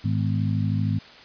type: harmonic tone with a mistuned harmonic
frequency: 52.9 Hz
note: G#1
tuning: 33 cents sharp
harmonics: 2 / 3 / 4 / 5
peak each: -23 / -27 / -29 / -31 dBFS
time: 0.04-0.99 s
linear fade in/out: 10 ms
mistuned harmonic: 5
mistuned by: -70 cents
effects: white hiss -46 dBFS RMS until 1.24 s + resampled to 11025 Hz